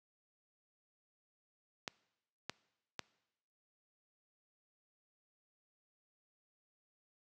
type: clicks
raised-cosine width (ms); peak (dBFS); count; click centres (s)
0.2; -21; 3; 1.878 / 2.496 / 2.993
effects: noise-tail reverb RT60 0.9 s tail -22 dB re dry + high-pass 100 Hz 12 dB/octave